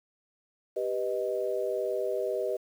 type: chord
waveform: sine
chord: G augmented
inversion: none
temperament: equal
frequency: 392 / 493.9 / 622.3 Hz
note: G4 / B4 / D#5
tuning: 0 / 0 / 0 cents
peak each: -32 dBFS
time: 0.76-2.57 s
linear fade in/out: 10 ms
effects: 9-bit